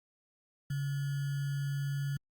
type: tone with sample-and-hold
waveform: sine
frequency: 140.1 Hz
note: C#3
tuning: 19 cents sharp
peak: -31 dBFS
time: 0.7-2.17 s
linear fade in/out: 5 ms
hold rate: 1575 Hz
effects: Opus 48 kbps